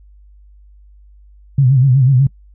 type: tone with vibrato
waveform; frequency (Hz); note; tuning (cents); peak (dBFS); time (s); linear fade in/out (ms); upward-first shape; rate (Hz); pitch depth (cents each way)
sine; 131.6; C3; +10; -7; 1.58-2.27; 5; sine; 8.1; 110
effects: noise-tail reverb RT60 0.1 s tail -24 dB re dry + added 50 Hz sine -41 dBFS peak until 2.54 s